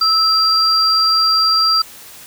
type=tone pair together; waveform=sine; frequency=1300 / 4741 Hz; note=E6 / D8; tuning=-24 / +16 cents; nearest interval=octave + minor seventh; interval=2240 cents; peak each=-16 / -12 dBFS; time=0.01-1.82 s; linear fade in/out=5 ms; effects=white hiss -38 dBFS RMS until 2.26 s